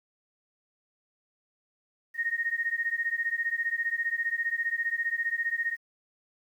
sine beating tone pair, 1851 / 1866 Hz, A#6 / A#6, -13 / +1 cents, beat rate 15 Hz, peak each -30 dBFS, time 2.14-5.77 s, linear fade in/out 50 ms, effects 10-bit

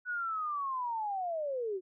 sine linear sweep, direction down, 1488 to 356 Hz, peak -32 dBFS, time 0.05-1.81 s, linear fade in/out 50 ms, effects none

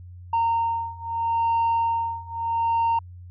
sine beating tone pair, 920 / 920.78 Hz, A#5 / A#5, -23 / -22 cents, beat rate 0.78 Hz, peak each -23 / -22 dBFS, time 0.33-2.99 s, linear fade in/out 5 ms, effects tanh soft clip ceiling -17 dBFS + added 89 Hz sine -39 dBFS peak until 3.3 s

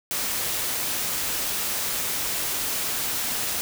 white noise, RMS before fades -27 dBFS, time 0.11-3.61 s, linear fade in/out 0 ms, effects none

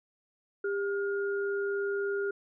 sine tone pair together, 399.6 / 1424 Hz, G4 / F6, +33 / +33 cents, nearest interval octave + minor seventh, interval 2200 cents, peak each -29 / -36 dBFS, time 0.64-2.31 s, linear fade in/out 5 ms, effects none

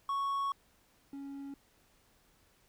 triangle tone pair in turn, 1108.7 / 277.9 Hz, C#6 / C#4, 0 / +4 cents, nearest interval 2 octaves, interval 2396 cents, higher first, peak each -29 / -39 dBFS, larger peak first, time 0.09-0.52 / 1.13-1.54 s, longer first, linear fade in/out 2 ms, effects pink hiss -68 dBFS RMS until 2.68 s

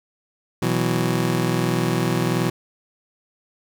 25% pulse chord, B suspended fourth, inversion none, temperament just, 123.47 / 164.63 / 185.21 Hz, B2 / E3 / F#3, 0 / -2 / +2 cents, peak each -20 / -19 / -22 dBFS, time 0.62-2.5 s, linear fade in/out 5 ms, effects none

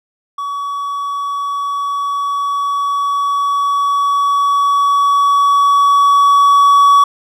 triangle tone with level ramp, 1132 Hz, C#6, 36 cents sharp, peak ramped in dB -17 to -3 dBFS, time 0.38-7.04 s, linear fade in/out 5 ms, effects none

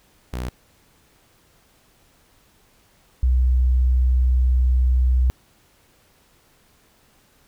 sawtooth / sine tone pair in turn, 61.74 / 62.93 Hz, B1 / B1, 0 / +33 cents, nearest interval unison, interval 33 cents, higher second, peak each -22 / -14 dBFS, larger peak second, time 0.33-0.49 / 3.23-5.3 s, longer second, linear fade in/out 0 ms, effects pink hiss -58 dBFS RMS until 7.47 s

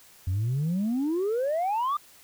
sine exponential sweep, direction up, 86.9 to 1221 Hz, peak -22 dBFS, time 0.27-1.97 s, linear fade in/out 5 ms, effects tanh soft clip ceiling -22 dBFS + white hiss -54 dBFS RMS until 2.23 s

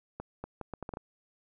accelerating click train, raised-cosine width 1 ms, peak -24 dBFS, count 8, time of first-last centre 0.2-0.971 s, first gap 240 ms, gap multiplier 0.72, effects none

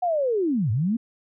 sine linear two-way sweep, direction down then up, 740 to 98.8 to 242.3 Hz, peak -20 dBFS, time 0.02-0.97 s, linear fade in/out 10 ms, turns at 0.71 s, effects none

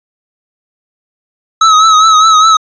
square tone with vibrato, 1286 Hz, E6, 43 cents flat, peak -4 dBFS, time 1.61-2.57 s, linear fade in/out 5 ms, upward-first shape triangle, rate 4.9 Hz, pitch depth 59 cents each way, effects resampled to 16000 Hz

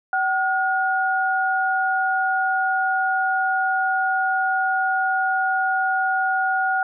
sine tone pair together, 761.2 / 1437 Hz, F#5 / F6, +49 / +49 cents, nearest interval major seventh, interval 1100 cents, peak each -21 dBFS, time 0.13-6.83 s, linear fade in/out 2 ms, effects none

